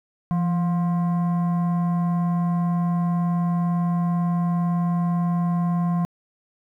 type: tone with frequency modulation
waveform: sine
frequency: 171.2 Hz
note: F3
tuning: 34 cents flat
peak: -18 dBFS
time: 0.31-6.05 s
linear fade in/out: 0 ms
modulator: 882 Hz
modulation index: 0.36
effects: tanh soft clip ceiling -15 dBFS + 10-bit